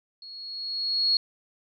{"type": "tone with level ramp", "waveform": "sine", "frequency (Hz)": 4323, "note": "C#8", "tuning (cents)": -44, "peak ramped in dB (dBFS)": [-41, -18], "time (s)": [0.22, 1.17], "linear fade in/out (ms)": 2, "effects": []}